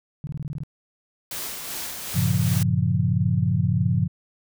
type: tone bursts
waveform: sine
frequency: 146.83 Hz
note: D3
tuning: in tune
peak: -27 dBFS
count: 8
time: 0.24-0.635 s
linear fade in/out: 0 ms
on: 31 ms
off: 21 ms
type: noise with tremolo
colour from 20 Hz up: white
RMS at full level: -31 dBFS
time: 1.31-2.63 s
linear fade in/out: 2 ms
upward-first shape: sine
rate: 2.6 Hz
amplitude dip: 35%
type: chord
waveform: sine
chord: G half-diminished seventh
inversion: none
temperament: equal with one note detuned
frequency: 98 / 116.54 / 139.8 / 174.61 Hz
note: G2 / Bb2 / Db3 / F3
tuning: 0 / 0 / +15 / 0 cents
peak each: -24 dBFS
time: 2.14-4.08 s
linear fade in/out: 20 ms
effects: none